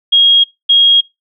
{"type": "tone pair in turn", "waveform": "sine", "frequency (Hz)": [3273, 3273], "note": ["G#7", "G#7"], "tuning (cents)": [-26, -26], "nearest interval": "unison", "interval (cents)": 0, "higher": "neither", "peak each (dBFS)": -5, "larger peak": "neither", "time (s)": [[0.12, 0.44], [0.69, 1.01]], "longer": "neither", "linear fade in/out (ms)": 10, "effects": ["noise-tail reverb RT60 0.2 s tail -22 dB re dry"]}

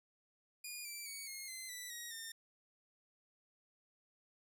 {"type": "tone with pitch steps", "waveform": "10% pulse", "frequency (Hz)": [2439, 2338, 2242, 2149, 2060, 1975.4, 1893.8, 1815.6], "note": ["D#7", "D7", "C#7", "C7", "C7", "B6", "A#6", "A#6"], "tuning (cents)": [-35, -8, 19, 46, -28, 0, 27, -46], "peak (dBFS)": -36, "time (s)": [0.64, 2.32], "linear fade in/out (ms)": 5, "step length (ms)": 210, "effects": []}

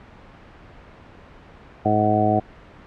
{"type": "harmonic tone", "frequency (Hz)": 106.2, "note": "G#2", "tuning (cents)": 39, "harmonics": [1, 2, 3, 4, 5, 6, 7], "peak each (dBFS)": [-24, -24, -24, -28, -30, -23, -20], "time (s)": [1.85, 2.4], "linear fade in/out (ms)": 10, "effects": ["pink hiss -45 dBFS RMS until 2.86 s", "low-pass 2000 Hz 12 dB/octave"]}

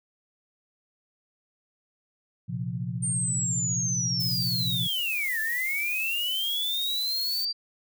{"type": "chord", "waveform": "sine", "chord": "Bb suspended second", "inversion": "none", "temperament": "just", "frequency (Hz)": [116.54, 131.11, 174.81], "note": ["Bb2", "C3", "F3"], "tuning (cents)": [0, 4, 2], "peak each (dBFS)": -33, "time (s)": [2.48, 4.88], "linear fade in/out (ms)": 20}
{"type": "linear two-way sweep", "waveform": "sine", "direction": "down then up", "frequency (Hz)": [8870, 1728, 4727], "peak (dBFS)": -26, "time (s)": [3.02, 7.53], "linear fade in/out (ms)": 20, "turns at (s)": 5.4}
{"type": "noise", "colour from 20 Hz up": "violet", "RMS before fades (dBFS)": -36, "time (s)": [4.2, 7.45], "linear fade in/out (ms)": 2}
{"effects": []}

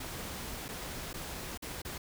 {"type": "noise with dropouts", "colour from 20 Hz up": "pink", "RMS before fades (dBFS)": -41, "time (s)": [0, 1.98], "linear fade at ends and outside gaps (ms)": 5, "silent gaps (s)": [[0.683, 0.687], [1.131, 1.14], [1.576, 1.622], [1.819, 1.849]], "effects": []}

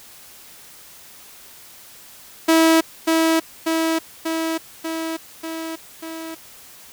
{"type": "tone with echo", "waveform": "sawtooth", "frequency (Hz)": 324.6, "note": "E4", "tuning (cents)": -27, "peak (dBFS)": -8, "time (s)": [2.48, 2.81], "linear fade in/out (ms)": 10, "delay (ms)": 590, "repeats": 6, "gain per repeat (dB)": -3, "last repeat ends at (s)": 6.35, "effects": ["white hiss -44 dBFS RMS until 6.92 s"]}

